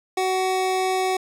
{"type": "tone pair together", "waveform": "square", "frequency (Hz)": [374.8, 749.6], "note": ["F#4", "F#5"], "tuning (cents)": [22, 22], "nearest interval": "octave", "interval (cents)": 1200, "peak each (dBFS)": -24, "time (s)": [0.17, 1.17], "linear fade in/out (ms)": 5, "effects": ["low-pass 11000 Hz 12 dB/octave", "8-bit"]}